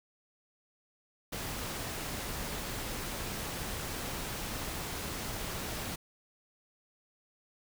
pink noise, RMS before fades -38 dBFS, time 1.32-5.96 s, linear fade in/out 10 ms, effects none

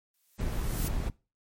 blue noise with exponential growth, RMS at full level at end -34 dBFS, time 0.14-0.88 s, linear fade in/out 2 ms, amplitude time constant 160 ms
brown noise, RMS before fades -31 dBFS, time 0.38-1.1 s, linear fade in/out 20 ms
clicks, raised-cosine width 5 ms, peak -25 dBFS, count 10, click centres 0.402 / 0.441 / 0.478 / 0.58 / 0.738 / 0.801 / 0.845 / 0.968 / 1.002 / 1.098 s
effects noise-tail reverb RT60 0.3 s tail -21 dB re dry + MP3 64 kbps

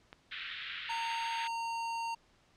click, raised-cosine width 0.3 ms, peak -31 dBFS, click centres 0.129 s
white band-pass noise, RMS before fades -42 dBFS, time 0.31-1.48 s, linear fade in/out 10 ms, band 1400 to 3700 Hz, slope 48 dB/octave
square tone, 920 Hz, A#5, 23 cents flat, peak -35 dBFS, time 0.89-2.15 s, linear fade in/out 10 ms
effects pink hiss -67 dBFS RMS until 2.56 s + low-pass 6000 Hz 12 dB/octave

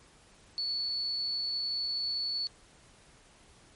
sine tone, 4435 Hz, C#8, in tune, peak -30 dBFS, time 0.58-2.47 s, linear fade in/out 0 ms, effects pink hiss -59 dBFS RMS until 3.75 s + MP3 48 kbps

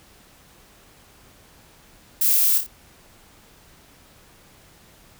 violet noise with echo, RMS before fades -19 dBFS, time 2.21-2.58 s, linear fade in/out 5 ms, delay 29 ms, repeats 3, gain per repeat -6 dB, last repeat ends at 2.667 s, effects pink hiss -52 dBFS RMS until 5.19 s

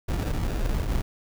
brown noise with sample-and-hold, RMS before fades -26 dBFS, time 0.08-1.02 s, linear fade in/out 10 ms, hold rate 1050 Hz, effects none

